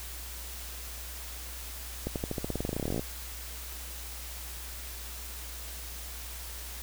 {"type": "accelerating click train", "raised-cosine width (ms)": 2, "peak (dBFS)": -18, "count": 23, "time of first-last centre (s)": [2.07, 2.994], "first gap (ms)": 88, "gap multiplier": 0.92, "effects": ["added 60 Hz sine -42 dBFS peak until 6.82 s", "white hiss -43 dBFS RMS until 6.82 s"]}